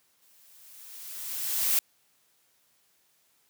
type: noise with exponential growth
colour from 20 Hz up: blue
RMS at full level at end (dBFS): -23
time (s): 0.22-1.79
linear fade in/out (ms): 1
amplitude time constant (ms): 340
effects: white hiss -68 dBFS RMS until 3.49 s + high-pass 80 Hz 12 dB/octave